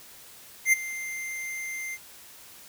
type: tone with ADSR envelope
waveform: square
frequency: 2093 Hz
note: C7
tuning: in tune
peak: -16 dBFS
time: 0.65-1.98 s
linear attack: 77 ms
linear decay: 16 ms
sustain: -17 dB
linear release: 44 ms
effects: white hiss -49 dBFS RMS until 2.68 s